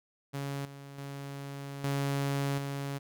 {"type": "tone with level steps", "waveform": "sawtooth", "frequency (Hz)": 139.7, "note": "C#3", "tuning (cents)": 14, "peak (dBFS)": [-30, -41, -35, -25, -30], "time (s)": [0.33, 2.99], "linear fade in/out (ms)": 20, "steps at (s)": [0.65, 0.98, 1.84, 2.58], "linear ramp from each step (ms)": 2, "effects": []}